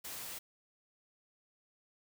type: noise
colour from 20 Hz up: white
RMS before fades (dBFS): -44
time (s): 0.04-0.39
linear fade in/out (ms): 10
effects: none